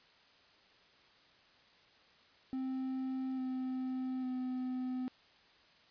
triangle tone with pitch steps, 261.6 / 258.1 / 254.7 Hz, C4 / C4 / C4, 0 / -23 / -46 cents, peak -33 dBFS, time 2.53-5.08 s, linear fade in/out 0 ms, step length 850 ms, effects white hiss -64 dBFS RMS until 5.9 s + resampled to 11025 Hz

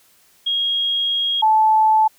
sine tone pair in turn, 3274 / 871.4 Hz, G#7 / A5, -25 / -17 cents, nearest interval octave + major seventh, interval 2292 cents, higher first, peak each -17 / -11 dBFS, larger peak second, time 0.46-1.42 / 1.42-2.08 s, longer first, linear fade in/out 10 ms, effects white hiss -55 dBFS RMS until 2.18 s

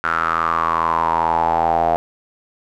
square tone with band-pass filter sweep, 41.2 Hz, E1, in tune, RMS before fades -18 dBFS, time 0.04-1.96 s, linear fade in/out 0 ms, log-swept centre 1400 to 710 Hz, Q 8, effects none

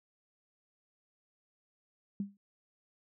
sine tone with exponential decay, 200 Hz, G3, 35 cents sharp, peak -29 dBFS, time 2.2-2.37 s, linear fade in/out 2 ms, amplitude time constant 35 ms, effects none

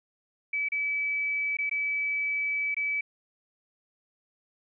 sine tone with dropouts, 2296 Hz, D7, 40 cents flat, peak -26 dBFS, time 0.53-3.01 s, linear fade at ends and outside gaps 5 ms, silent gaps 0.687-0.719 / 1.57-1.586 / 1.696-1.712 / 2.745-2.766 s, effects none

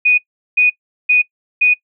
sine tone bursts, 2477 Hz, D#7, 8 cents flat, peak -8 dBFS, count 4, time 0.05-1.74 s, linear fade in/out 10 ms, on 130 ms, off 390 ms, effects noise-tail reverb RT60 0.1 s tail -23 dB re dry

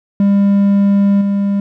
triangle tone with level steps, 200 Hz, G3, 35 cents sharp, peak -6 / -10 dBFS, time 0.2-1.6 s, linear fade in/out 2 ms, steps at 1.21 s, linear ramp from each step 5 ms, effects none

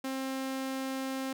sawtooth tone, 265.5 Hz, C4, 25 cents sharp, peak -29 dBFS, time 0.04-1.33 s, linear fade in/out 5 ms, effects none

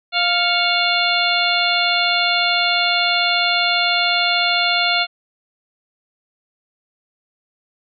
harmonic tone with a mistuned harmonic, 698.5 Hz, F5, in tune, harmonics 1 / 2 / 3 / 4 / 5 / 6, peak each -22 / -22 / -22 / -22 / -22 / -22 dBFS, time 0.12-5.07 s, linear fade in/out 50 ms, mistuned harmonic 3, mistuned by +86 cents, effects none

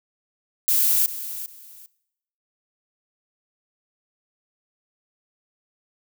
violet noise with echo, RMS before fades -19 dBFS, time 0.68-1.06 s, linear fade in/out 0 ms, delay 400 ms, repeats 2, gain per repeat -13 dB, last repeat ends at 1.86 s, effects noise-tail reverb RT60 0.8 s tail -20 dB re dry

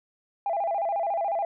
sine tone with vibrato, 734 Hz, F#5, 14 cents flat, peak -23 dBFS, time 0.46-1.45 s, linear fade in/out 2 ms, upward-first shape square, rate 14 Hz, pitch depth 160 cents each way, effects tanh soft clip ceiling -20 dBFS

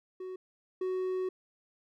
triangle tone pair in turn, 371.6 / 371.6 Hz, F#4 / F#4, +7 / +7 cents, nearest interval unison, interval 0 cents, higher neither, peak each -36 / -28 dBFS, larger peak second, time 0.2-0.36 / 0.81-1.29 s, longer second, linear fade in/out 5 ms, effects none

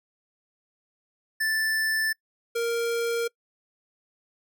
square tone pair in turn, 1761 / 466.4 Hz, A6 / A#4, +1 / +1 cents, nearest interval octave + major seventh, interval 2300 cents, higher first, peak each -24 / -25 dBFS, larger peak first, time 1.4-2.13 / 2.55-3.28 s, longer neither, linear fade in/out 10 ms, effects noise-tail reverb RT60 0.1 s tail -25 dB re dry

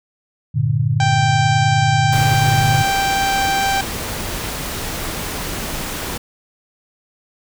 sine chord, G minor, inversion none, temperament equal, 98 / 116.54 / 146.83 Hz, G2 / Bb2 / D3, 0 / 0 / 0 cents, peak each -23 / -17 / -18 dBFS, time 0.54-2.83 s, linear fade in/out 20 ms
harmonic tone, 784 Hz, G5, in tune, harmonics 1 / 2 / 3 / 4 / 5 / 6 / 7 / 8 / 9 / 10, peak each -17 / -23 / -27 / -29 / -31 / -33 / -34 / -35 / -36 / -37 dBFS, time 1-3.81 s, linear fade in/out 2 ms
pink noise, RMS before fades -25 dBFS, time 2.12-6.18 s, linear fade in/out 10 ms
effects none

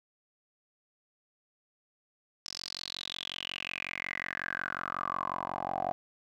10% pulse tone with band-pass filter sweep, 45.5 Hz, F#1, 28 cents flat, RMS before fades -37 dBFS, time 2.46-5.92 s, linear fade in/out 0 ms, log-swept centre 5300 to 720 Hz, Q 7.5, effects none

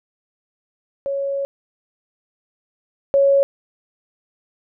sine tone pair in turn, 554.4 / 554.4 Hz, C#5 / C#5, 0 / 0 cents, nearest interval unison, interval 0 cents, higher neither, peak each -20 / -11 dBFS, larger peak second, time 1.06-1.45 / 3.14-3.43 s, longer first, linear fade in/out 0 ms, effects none

